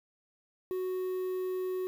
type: tone with quantisation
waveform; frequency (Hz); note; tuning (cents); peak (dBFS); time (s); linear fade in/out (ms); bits
triangle; 370; F#4; 0; -29; 0.71-1.87; 0; 9
effects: none